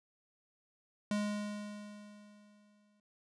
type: tone with exponential decay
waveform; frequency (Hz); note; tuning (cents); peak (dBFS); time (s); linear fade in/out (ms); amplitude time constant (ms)
square; 207.7; G#3; 0; -31; 1.11-3; 2; 410
effects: resampled to 22050 Hz